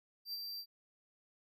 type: tone with ADSR envelope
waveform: square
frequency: 4699 Hz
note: D8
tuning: in tune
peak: -38 dBFS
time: 0.25-0.66 s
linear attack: 83 ms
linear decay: 30 ms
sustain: -4 dB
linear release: 67 ms
effects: none